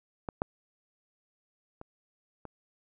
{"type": "clicks", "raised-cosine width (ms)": 1, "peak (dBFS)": [-20, -14, -29, -28], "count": 4, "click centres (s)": [0.288, 0.419, 1.814, 2.453], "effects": []}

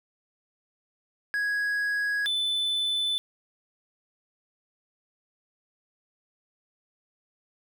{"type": "tone pair in turn", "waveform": "triangle", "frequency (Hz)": [1661.2, 3509], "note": ["G#6", "A7"], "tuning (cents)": [0, -5], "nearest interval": "octave + minor second", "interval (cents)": 1295, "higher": "second", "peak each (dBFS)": -23, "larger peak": "neither", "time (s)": [[1.34, 2.26], [2.26, 3.18]], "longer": "neither", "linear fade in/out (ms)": 0, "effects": []}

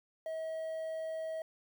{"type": "tone with quantisation", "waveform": "triangle", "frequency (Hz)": 641, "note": "E5", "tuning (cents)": -49, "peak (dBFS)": -34, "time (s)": [0.26, 1.42], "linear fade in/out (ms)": 2, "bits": 10, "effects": []}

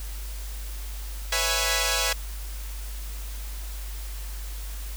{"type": "chord", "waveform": "5% pulse", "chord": "C# minor seventh", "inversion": "third", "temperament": "equal with one note detuned", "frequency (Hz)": [493.9, 552.1, 659.3, 830.6], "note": ["B4", "C#5", "E5", "G#5"], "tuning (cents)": [0, -7, 0, 0], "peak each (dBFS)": -17, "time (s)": [1.32, 2.13], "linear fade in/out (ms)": 5, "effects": ["added 50 Hz sine -32 dBFS peak until 4.96 s", "white hiss -43 dBFS RMS until 4.96 s"]}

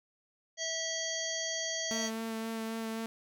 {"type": "harmonic tone", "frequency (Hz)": 651, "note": "E5", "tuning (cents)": -22, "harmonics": [1, 3, 5, 7, 9, 10], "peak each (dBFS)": [-40, -40, -40, -40, -40, -40], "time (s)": [0.57, 2.11], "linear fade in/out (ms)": 50}
{"type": "tone with vibrato", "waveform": "sawtooth", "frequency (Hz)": 224.3, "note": "A3", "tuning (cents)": 34, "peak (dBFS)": -31, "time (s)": [1.91, 3.06], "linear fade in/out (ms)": 0, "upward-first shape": "sine", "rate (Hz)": 3.8, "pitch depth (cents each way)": 13}
{"effects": []}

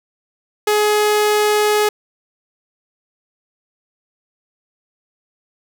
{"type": "tone", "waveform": "sawtooth", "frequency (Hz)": 420.8, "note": "G#4", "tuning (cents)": 23, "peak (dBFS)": -9, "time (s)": [0.67, 1.89], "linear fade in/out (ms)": 5, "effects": []}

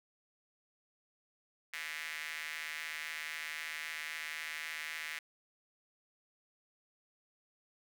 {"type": "tone with high-pass filter", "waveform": "square", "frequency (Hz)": 78.1, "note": "D#2", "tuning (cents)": 7, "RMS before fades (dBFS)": -42, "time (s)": [1.73, 5.19], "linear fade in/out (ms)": 5, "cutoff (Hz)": 2000, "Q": 3.5, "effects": []}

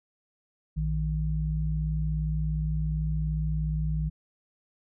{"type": "tone pair together", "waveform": "sine", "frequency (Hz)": [58.27, 155.56], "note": ["A#1", "D#3"], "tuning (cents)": [0, 0], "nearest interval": "octave + perfect fourth", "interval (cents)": 1700, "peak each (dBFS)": -28, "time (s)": [0.76, 4.1], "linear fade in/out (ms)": 20, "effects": []}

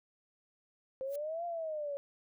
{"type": "exponential two-way sweep", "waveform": "sine", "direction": "up then down", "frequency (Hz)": [520, 698.5, 557], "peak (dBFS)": -35, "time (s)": [1.01, 1.97], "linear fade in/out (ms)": 0, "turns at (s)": 1.45}
{"type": "noise with exponential growth", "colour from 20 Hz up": "blue", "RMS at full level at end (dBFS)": -46, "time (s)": [1.05, 1.16], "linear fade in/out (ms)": 5, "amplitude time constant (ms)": 22}
{"effects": []}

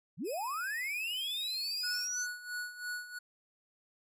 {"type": "linear sweep", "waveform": "sine", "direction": "up", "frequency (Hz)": [116, 6260], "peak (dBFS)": -34, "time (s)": [0.17, 2.27], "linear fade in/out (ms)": 50}
{"type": "tone with vibrato", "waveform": "5% pulse", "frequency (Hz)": 2517, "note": "D#7", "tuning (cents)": 19, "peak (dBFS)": -35, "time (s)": [0.24, 2.09], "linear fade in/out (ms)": 50, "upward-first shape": "square", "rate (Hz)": 15, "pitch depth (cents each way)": 33}
{"type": "tone with tremolo", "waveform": "square", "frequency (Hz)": 1467, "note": "F#6", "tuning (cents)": -15, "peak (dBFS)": -36, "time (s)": [1.83, 3.19], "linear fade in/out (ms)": 10, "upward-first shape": "sine", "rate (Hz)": 3, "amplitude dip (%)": 75}
{"effects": ["resampled to 32000 Hz"]}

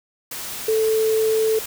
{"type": "tone in noise", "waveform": "sine", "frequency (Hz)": 440, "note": "A4", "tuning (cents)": 0, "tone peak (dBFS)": -16, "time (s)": [0.68, 1.59], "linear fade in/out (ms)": 5, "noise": "white", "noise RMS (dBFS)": -31, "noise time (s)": [0.31, 1.66], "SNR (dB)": 12, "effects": []}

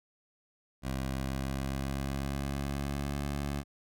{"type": "tone with pitch glide", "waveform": "15% pulse", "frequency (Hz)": [66.2, 70.95], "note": ["C2", "C#2"], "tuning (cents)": [21, 41], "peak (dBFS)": -26, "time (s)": [0.82, 3.64], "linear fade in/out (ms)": 50, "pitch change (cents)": 120, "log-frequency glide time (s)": [1.04, 3.23], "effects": []}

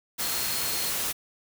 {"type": "tone in noise", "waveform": "sine", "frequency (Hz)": 4263, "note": "C8", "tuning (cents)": 32, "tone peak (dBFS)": -36, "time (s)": [0.21, 0.91], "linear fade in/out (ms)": 20, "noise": "white", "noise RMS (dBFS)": -29, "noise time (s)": [0.18, 1.13], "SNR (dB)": -10, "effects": []}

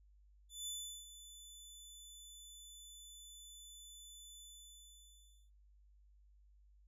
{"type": "tone with ADSR envelope", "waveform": "20% pulse", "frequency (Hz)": 3500, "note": "A7", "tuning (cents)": -10, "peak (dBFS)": -35, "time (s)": [0.49, 5.51], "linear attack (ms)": 180, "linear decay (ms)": 380, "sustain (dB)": -13, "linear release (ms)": 1100, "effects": ["noise-tail reverb RT60 0.3 s tail -24 dB re dry", "added 50 Hz sine -63 dBFS peak until 6.87 s"]}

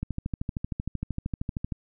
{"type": "click train", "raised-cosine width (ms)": 5, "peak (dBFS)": -17, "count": 23, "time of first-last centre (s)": [0.03, 1.722], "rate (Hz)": 13, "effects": []}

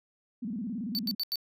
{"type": "tone with vibrato", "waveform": "sine", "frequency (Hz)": 220, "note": "A3", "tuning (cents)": 0, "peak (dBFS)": -32, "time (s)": [0.42, 1.15], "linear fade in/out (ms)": 10, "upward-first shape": "square", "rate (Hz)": 18, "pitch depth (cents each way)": 190}
{"type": "tone bursts", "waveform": "square", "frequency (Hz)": 4531, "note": "C#8", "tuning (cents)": 37, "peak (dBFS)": -29, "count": 4, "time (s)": [0.95, 1.357], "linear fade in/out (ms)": 0, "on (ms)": 38, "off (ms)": 85}
{"effects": []}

